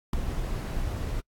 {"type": "noise with ADSR envelope", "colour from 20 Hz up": "brown", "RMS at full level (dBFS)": -19, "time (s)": [0.13, 1.21], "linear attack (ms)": 4, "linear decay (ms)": 3, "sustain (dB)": -11, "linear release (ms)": 16, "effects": ["noise-tail reverb RT60 0.1 s tail -25 dB re dry", "AAC 64 kbps"]}